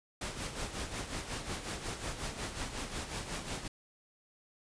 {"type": "noise with tremolo", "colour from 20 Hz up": "pink", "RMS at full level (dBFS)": -37, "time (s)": [0.21, 3.68], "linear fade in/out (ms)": 5, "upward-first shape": "sine", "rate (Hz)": 5.5, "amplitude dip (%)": 60, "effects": ["resampled to 22050 Hz"]}